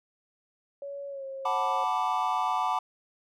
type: tone with pitch glide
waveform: sine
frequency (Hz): 562 to 538.5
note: C#5 to C5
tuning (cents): +24 to +50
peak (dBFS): -35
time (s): 0.82-1.84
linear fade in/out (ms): 2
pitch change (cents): -74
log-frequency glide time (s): 1.09-1.25
type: chord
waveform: triangle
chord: B minor seventh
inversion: second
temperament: equal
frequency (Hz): 740 / 880 / 987.8 / 1174.7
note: F#5 / A5 / B5 / D6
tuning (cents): 0 / 0 / 0 / 0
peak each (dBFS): -29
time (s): 1.45-2.79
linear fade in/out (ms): 5
effects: none